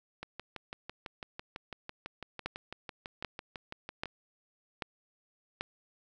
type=two click trains; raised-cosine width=0.3 ms; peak=-18 / -24 dBFS; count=5 / 24; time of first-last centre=2.46-5.61 / 0.23-4.057 s; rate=1.27 / 6.01 Hz; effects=none